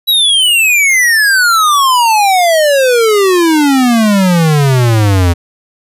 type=exponential sweep; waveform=square; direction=down; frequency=3947 to 84 Hz; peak=-7 dBFS; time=0.07-5.34 s; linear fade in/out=20 ms; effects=resampled to 32000 Hz